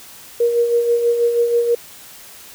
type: tone with tremolo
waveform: sine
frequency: 472.6 Hz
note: A#4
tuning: 24 cents sharp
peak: -11 dBFS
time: 0.4-1.75 s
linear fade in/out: 5 ms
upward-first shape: sine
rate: 6.2 Hz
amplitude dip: 50%
effects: white hiss -40 dBFS RMS until 2.54 s